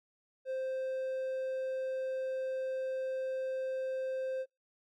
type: tone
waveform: triangle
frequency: 523.3 Hz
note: C5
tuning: in tune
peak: -31 dBFS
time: 0.45-4.46 s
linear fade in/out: 50 ms
effects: noise-tail reverb RT60 0.2 s tail -26 dB re dry + MP3 96 kbps